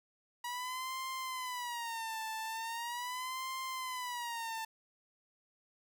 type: tone with vibrato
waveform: sawtooth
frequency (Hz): 962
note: B5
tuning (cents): -46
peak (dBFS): -34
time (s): 0.44-4.65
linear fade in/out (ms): 5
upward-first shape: sine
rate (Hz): 0.4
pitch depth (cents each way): 150
effects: none